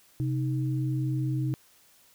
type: tone pair together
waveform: sine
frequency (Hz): 130.81 / 312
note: C3 / D#4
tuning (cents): 0 / +5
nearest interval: octave + minor third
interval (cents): 1505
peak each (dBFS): -26 / -33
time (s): 0.2-1.54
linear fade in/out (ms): 0
effects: white hiss -60 dBFS RMS until 2.14 s